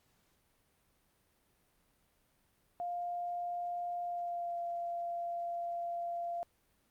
sine tone with pitch glide, 702 to 689.9 Hz, F5 to F5, +9 to -21 cents, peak -35 dBFS, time 2.8-6.43 s, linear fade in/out 0 ms, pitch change -30 cents, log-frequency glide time 4.02-4.6 s, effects pink hiss -73 dBFS RMS until 6.9 s + Opus 48 kbps

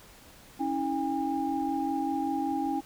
sine tone cluster, 276 / 321.2 / 809 Hz, C#4 / E4 / G#5, -7 / -45 / -46 cents, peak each -31 / -32 / -31 dBFS, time 0.59-2.81 s, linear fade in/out 20 ms, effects pink hiss -53 dBFS RMS until 2.85 s

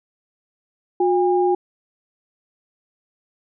sine tone pair together, 360.4 / 809.1 Hz, F#4 / G#5, -45 / -45 cents, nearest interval octave + major second, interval 1400 cents, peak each -16 / -20 dBFS, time 1-1.55 s, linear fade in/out 5 ms, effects none

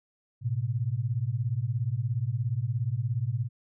sine beating tone pair, 110 / 127 Hz, A2 / B2, 0 / +49 cents, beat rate 17 Hz, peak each -29 dBFS, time 0.41-3.49 s, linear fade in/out 50 ms, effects none

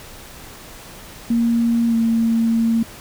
sine tone with pitch glide, 233.1 to 228.2 Hz, A#3 to A#3, 0 to -37 cents, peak -14 dBFS, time 1.3-2.83 s, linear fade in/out 5 ms, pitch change -37 cents, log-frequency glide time 1.87-1.95 s, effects pink hiss -39 dBFS RMS until 3 s

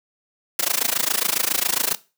white noise with amplitude modulation, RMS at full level -18 dBFS, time 0.59-1.95 s, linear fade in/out 2 ms, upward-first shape sine, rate 27.3 Hz, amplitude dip 100%, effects noise-tail reverb RT60 0.3 s tail -18 dB re dry + high-pass 200 Hz 12 dB/octave

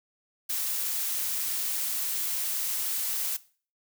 blue noise, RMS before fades -30 dBFS, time 0.49-3.37 s, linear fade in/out 10 ms, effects noise-tail reverb RT60 0.4 s tail -18 dB re dry

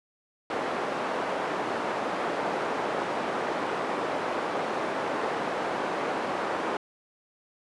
white band-pass noise, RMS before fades -30 dBFS, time 0.5-6.77 s, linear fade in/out 2 ms, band 290 to 940 Hz, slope 12 dB/octave, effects resampled to 24000 Hz

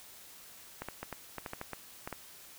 clicks, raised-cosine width 0.5 ms, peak -23 dBFS, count 11, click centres 0.82 / 0.886 / 1.03 / 1.127 / 1.383 / 1.462 / 1.534 / 1.614 / 1.733 / 2.075 / 2.127 s, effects white hiss -53 dBFS RMS until 2.58 s

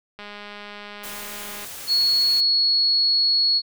click train, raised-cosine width 0.3 ms, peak -22 dBFS, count 301, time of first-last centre 0.19-1.646 s, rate 206 Hz
white noise, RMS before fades -36 dBFS, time 1.03-2.41 s, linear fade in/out 10 ms
sine tone, 4350 Hz, C#8, 33 cents flat, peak -16 dBFS, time 1.87-3.62 s, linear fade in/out 50 ms
effects none

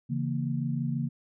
sine chord, A# diminished, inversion first, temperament equal, 138.59 / 164.81 / 233.1 Hz, C#3 / E3 / A#3, 0 / 0 / 0 cents, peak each -30 / -33 / -32 dBFS, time 0.09-1.09 s, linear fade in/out 20 ms, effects none

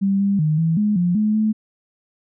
sine tone with pitch steps, 196.2 / 199 / 154 / 163.2 / 209.4 / 176.1 / 213.1 / 216.3 Hz, G3 / G3 / D#3 / E3 / G#3 / F3 / G#3 / A3, +2 / +26 / -17 / -17 / +15 / +15 / +45 / -29 cents, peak -15 dBFS, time 0.01-1.53 s, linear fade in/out 20 ms, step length 190 ms, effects none

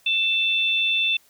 sine tone pair together, 2654 / 3543 Hz, E7 / A7, +11 / +11 cents, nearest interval perfect fourth, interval 500 cents, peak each -21 / -22 dBFS, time 0.06-1.17 s, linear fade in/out 5 ms, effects white hiss -58 dBFS RMS until 1.29 s

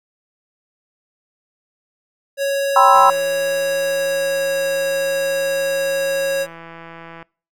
square tone with pitch glide, 554.4 to 548.7 Hz, C#5 to C#5, 0 to -18 cents, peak -18 dBFS, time 2.37-6.47 s, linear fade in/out 50 ms, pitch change -18 cents, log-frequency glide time 2.81-4.66 s
sine chord, C major seventh, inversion second, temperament equal with one note detuned, 784 / 981.5 / 1046.5 / 1318.5 Hz, G5 / B5 / C6 / E6, 0 / -11 / 0 / 0 cents, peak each -14 dBFS, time 2.76-3.1 s, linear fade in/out 2 ms
click train, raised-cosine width 0.5 ms, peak -22 dBFS, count 711, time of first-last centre 2.95-7.227 s, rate 166 Hz
effects noise-tail reverb RT60 0.4 s tail -25 dB re dry

